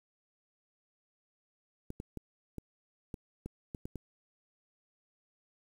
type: clicks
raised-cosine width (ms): 3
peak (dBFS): -27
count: 9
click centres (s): 1.904 / 2.001 / 2.173 / 2.583 / 3.142 / 3.46 / 3.748 / 3.855 / 3.957
effects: 9-bit